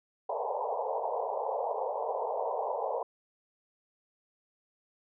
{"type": "band-pass noise", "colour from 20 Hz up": "pink", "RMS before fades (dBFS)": -33, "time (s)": [0.29, 3.03], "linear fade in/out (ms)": 5, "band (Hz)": [440, 1000], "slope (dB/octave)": 96, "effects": []}